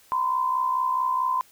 sine tone pair together, 962 / 1026.6 Hz, B5 / C6, -46 / -33 cents, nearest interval minor second, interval 113 cents, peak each -29 / -22 dBFS, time 0.12-1.41 s, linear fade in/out 0 ms, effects white hiss -56 dBFS RMS until 1.51 s

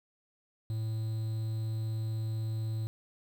triangle tone with quantisation, 110.5 Hz, A2, 8 cents sharp, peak -29 dBFS, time 0.7-2.87 s, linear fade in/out 0 ms, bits 9, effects none

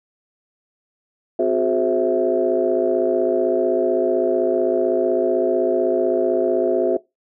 sine tone cluster, 258.2 / 363.9 / 419.7 / 526 / 658 Hz, C4 / F#4 / G#4 / C5 / E5, -23 / -29 / +18 / +9 / -3 cents, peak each -27 / -19 / -22 / -24 / -20 dBFS, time 1.39-6.97 s, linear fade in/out 5 ms, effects noise-tail reverb RT60 0.2 s tail -21 dB re dry + tanh soft clip ceiling -5 dBFS

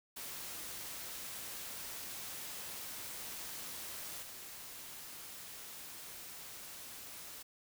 white noise with level steps, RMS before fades -45 / -49 dBFS, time 0.16-7.43 s, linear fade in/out 10 ms, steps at 4.22 s, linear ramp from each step 10 ms, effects none

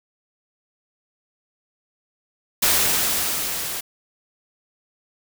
white noise with level ramp, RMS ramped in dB -17 to -29 dBFS, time 2.62-3.81 s, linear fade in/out 10 ms, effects none

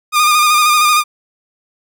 sawtooth tone with vibrato, 1216 Hz, D#6, 40 cents flat, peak -5 dBFS, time 0.12-1.04 s, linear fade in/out 50 ms, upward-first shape square, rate 13 Hz, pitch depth 26 cents each way, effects none

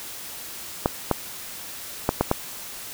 clicks, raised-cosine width 1 ms, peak -4 dBFS, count 5, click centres 0.859 / 1.113 / 2.091 / 2.21 / 2.314 s, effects white hiss -37 dBFS RMS until 2.93 s

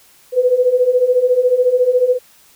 sine beating tone pair, 489.6 / 503.6 Hz, B4 / B4, -15 / +34 cents, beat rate 14 Hz, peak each -16 / -12 dBFS, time 0.32-2.19 s, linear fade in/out 50 ms, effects white hiss -49 dBFS RMS until 2.55 s

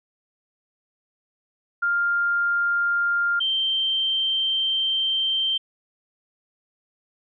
sine tone pair in turn, 1400 / 3135 Hz, F6 / G7, +4 / -1 cents, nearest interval octave + major second, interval 1395 cents, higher second, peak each -19 / -20 dBFS, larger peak first, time 1.82-3.4 / 3.4-5.58 s, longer second, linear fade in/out 10 ms, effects none

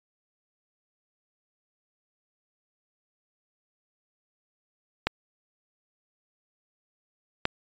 clicks, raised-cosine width 0.3 ms, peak -7 dBFS, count 2, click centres 5.07 / 7.454 s, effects resampled to 16000 Hz

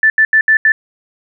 sine tone bursts at uneven times, 1760 Hz, A6, in tune, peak -6 dBFS, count 5, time 0.03-0.1 / 0.18-0.25 / 0.33-0.41 / 0.48-0.57 / 0.65-0.72 s, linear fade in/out 2 ms, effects none

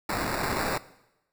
white noise with sample-and-hold, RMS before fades -29 dBFS, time 0.09-0.78 s, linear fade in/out 5 ms, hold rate 3150 Hz, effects noise-tail reverb RT60 0.9 s tail -18 dB re dry

